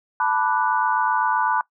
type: chord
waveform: sine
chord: B minor seventh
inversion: third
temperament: equal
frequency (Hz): 880 / 987.8 / 1174.7 / 1480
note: A5 / B5 / D6 / F#6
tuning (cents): 0 / 0 / 0 / 0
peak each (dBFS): -23 / -22 / -27 / -25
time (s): 0.2-1.61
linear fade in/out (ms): 2
effects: noise-tail reverb RT60 0.1 s tail -20 dB re dry